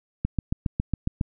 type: click train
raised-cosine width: 5 ms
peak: -11 dBFS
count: 8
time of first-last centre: 0.25-1.212 s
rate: 7.28 Hz
effects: none